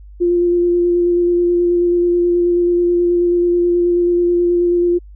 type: tone with vibrato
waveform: sine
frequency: 349.2 Hz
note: F4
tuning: in tune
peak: -11 dBFS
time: 0.2-4.99 s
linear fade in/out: 20 ms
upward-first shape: square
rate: 9.3 Hz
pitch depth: 10 cents each way
effects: added 50 Hz sine -35 dBFS peak until 5.15 s